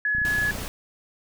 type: tone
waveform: sine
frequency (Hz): 1696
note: G#6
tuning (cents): +36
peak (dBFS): -21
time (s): 0.05-0.51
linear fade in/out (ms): 2
type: click train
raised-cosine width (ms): 5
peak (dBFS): -24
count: 15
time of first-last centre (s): 0.15-0.62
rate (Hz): 29.8
type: noise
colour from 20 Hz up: pink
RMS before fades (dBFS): -34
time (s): 0.25-0.68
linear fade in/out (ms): 0
effects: none